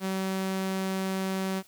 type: tone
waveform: sawtooth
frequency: 190.5 Hz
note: G3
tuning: 49 cents flat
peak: -24 dBFS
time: 0-1.63 s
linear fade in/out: 50 ms
effects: white hiss -58 dBFS RMS until 1.67 s